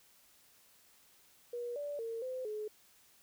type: tone with pitch steps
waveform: sine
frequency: 480.8 / 580 / 456.3 / 513 / 425.9 Hz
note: B4 / D5 / A#4 / C5 / G#4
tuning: -46 / -22 / -37 / -34 / +44 cents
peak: -37 dBFS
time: 1.53-2.68 s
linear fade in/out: 5 ms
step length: 230 ms
effects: white hiss -65 dBFS RMS until 3.22 s